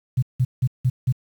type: tone bursts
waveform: sine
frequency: 126.4 Hz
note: B2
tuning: 41 cents sharp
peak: -15 dBFS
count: 5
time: 0.17-1.125 s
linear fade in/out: 10 ms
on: 55 ms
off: 170 ms
effects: 8-bit